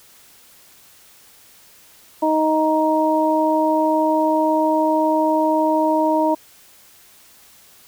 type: harmonic tone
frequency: 312.7 Hz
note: D#4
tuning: 9 cents sharp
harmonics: 1 / 2 / 3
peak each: -19 / -19 / -19 dBFS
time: 2.22-6.35 s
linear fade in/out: 10 ms
effects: white hiss -49 dBFS RMS until 7.87 s